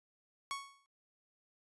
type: tone with exponential decay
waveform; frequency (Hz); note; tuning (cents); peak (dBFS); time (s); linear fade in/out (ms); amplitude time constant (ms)
sawtooth; 1108.7; C#6; 0; -31; 0.51-0.86; 0; 74
effects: noise-tail reverb RT60 0.1 s tail -21 dB re dry + resampled to 24000 Hz